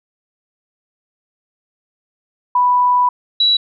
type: tone pair in turn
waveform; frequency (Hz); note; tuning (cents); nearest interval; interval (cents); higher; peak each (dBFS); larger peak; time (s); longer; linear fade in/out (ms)
sine; 987.8 / 3917; B5 / B7; 0 / -15; 2 octaves; 2385; second; -10; neither; 2.55-3.09 / 3.4-3.57; first; 5
effects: none